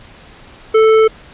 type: tone with tanh clipping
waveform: triangle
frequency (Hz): 440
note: A4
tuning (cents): 0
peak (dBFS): -8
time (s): 0.74-1.08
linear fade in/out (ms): 10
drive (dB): 17
effects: pink hiss -40 dBFS RMS until 1.33 s + resampled to 8000 Hz